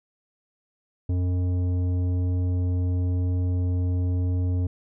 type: tone with tanh clipping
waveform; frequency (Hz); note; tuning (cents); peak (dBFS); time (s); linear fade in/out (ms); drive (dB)
triangle; 89.9; F#2; -49; -23; 1.09-4.67; 5; 15
effects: none